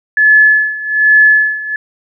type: tone with tremolo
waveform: sine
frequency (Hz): 1719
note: A6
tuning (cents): -41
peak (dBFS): -3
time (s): 0.17-1.76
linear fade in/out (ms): 2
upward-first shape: sine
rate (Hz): 1.2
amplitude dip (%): 85
effects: none